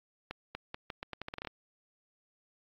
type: accelerating click train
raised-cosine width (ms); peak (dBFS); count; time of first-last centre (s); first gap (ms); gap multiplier
0.3; -22; 13; 0.31-1.472; 240; 0.81
effects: low-pass 5000 Hz 12 dB/octave + AAC 32 kbps